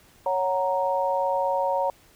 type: chord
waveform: sine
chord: F# major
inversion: second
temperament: equal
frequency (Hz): 554.4 / 740 / 932.3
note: C#5 / F#5 / A#5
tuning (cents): 0 / 0 / 0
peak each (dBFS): -25 / -29 / -25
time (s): 0.26-1.9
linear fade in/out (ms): 2
effects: pink hiss -56 dBFS RMS until 2.15 s